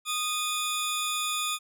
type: tone pair together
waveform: 20% pulse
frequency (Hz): 1236 / 3470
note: D#6 / A7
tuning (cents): -12 / -25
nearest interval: octave + tritone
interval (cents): 1787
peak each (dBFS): -25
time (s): 0.05-1.59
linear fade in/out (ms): 50
effects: none